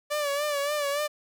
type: tone with vibrato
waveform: sawtooth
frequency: 580 Hz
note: D5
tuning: 22 cents flat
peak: -22 dBFS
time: 0.1-1.08 s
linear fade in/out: 20 ms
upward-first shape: sine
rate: 3.5 Hz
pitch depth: 59 cents each way
effects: none